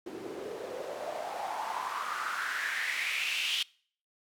white noise with band-pass filter sweep, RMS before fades -35 dBFS, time 0.06-3.63 s, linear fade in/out 5 ms, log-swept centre 320 to 3200 Hz, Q 5.2, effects noise-tail reverb RT60 0.5 s tail -24 dB re dry

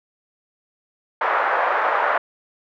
white band-pass noise, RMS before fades -20 dBFS, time 1.21-2.18 s, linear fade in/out 5 ms, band 540 to 1500 Hz, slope 24 dB/octave, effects none

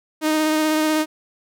sawtooth tone with vibrato, 310.2 Hz, D#4, 5 cents flat, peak -13 dBFS, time 0.21-1.06 s, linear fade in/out 50 ms, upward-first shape sine, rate 16 Hz, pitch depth 15 cents each way, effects none

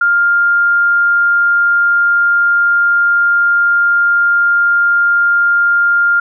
sine tone, 1402 Hz, F6, 6 cents sharp, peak -8 dBFS, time 0.01-6.2 s, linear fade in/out 5 ms, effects none

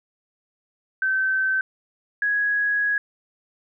sine tone pair in turn, 1541 / 1664.6 Hz, G6 / G#6, -30 / +4 cents, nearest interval minor second, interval 134 cents, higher second, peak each -19 dBFS, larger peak neither, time 1.02-1.61 / 2.22-2.98 s, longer second, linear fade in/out 2 ms, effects none

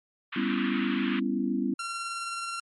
pink band-pass noise, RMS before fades -36 dBFS, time 0.32-1.2 s, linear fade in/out 10 ms, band 1100 to 3300 Hz, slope 48 dB/octave
sine chord, C# half-diminished seventh, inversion second, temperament just, 199.57 / 249.5 / 277.2 / 332.6 Hz, G3 / B3 / C#4 / E4, +31 / +18 / 0 / +16 cents, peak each -31 / -29 / -31 / -33 dBFS, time 0.36-1.74 s, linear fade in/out 5 ms
sawtooth tone with tremolo, 1369 Hz, F6, 35 cents flat, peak -27 dBFS, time 1.79-2.6 s, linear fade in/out 5 ms, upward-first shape triangle, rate 19 Hz, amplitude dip 30%
effects MP3 48 kbps

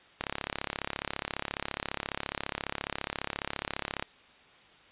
click train, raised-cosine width 0.3 ms, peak -15 dBFS, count 133, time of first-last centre 0.21-4.025 s, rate 34.6 Hz, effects white hiss -57 dBFS RMS until 4.91 s + resampled to 8000 Hz

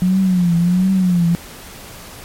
sine tone with vibrato, 179.9 Hz, F#3, 48 cents flat, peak -11 dBFS, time 0.02-1.35 s, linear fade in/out 0 ms, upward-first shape triangle, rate 1.4 Hz, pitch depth 120 cents each way, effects pink hiss -36 dBFS RMS until 2.24 s + MP3 64 kbps

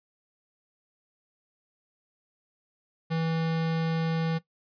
square tone, 163.1 Hz, E3, 18 cents flat, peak -26 dBFS, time 3.1-4.39 s, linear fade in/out 20 ms, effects noise-tail reverb RT60 0.1 s tail -17 dB re dry + resampled to 11025 Hz

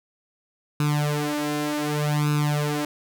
sawtooth tone with flanger, 148.5 Hz, D3, 20 cents sharp, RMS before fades -24 dBFS, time 0.8-2.85 s, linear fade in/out 2 ms, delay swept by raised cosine 0.77 to 3.87 ms, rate 0.66 Hz, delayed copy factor +1, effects none

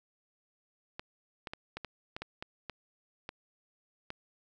clicks, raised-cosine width 0.3 ms, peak -23 dBFS, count 11, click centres 0.995 / 1.472 / 1.535 / 1.77 / 1.847 / 2.165 / 2.22 / 2.425 / 2.697 / 3.291 / 4.104 s, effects none

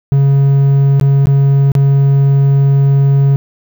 triangle tone with dropouts, 138.59 Hz, C#3, in tune, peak -4 dBFS, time 0.12-3.36 s, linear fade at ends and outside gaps 0 ms, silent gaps 0.998-1.012 / 1.257-1.27 / 1.718-1.752 s, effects 7-bit

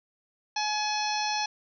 harmonic tone with a mistuned harmonic, 845 Hz, G#5, 30 cents sharp, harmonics 1 / 2 / 3 / 4 / 5 / 6 / 7, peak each -29 / -38 / -35 / -39 / -35 / -36 / -38 dBFS, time 0.56-1.46 s, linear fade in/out 5 ms, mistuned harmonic 6, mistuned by +92 cents, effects none

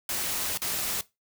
white noise with dropouts, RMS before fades -30 dBFS, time 0.09-1.01 s, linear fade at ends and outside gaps 2 ms, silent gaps 0.575-0.617 s, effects noise-tail reverb RT60 0.2 s tail -18 dB re dry

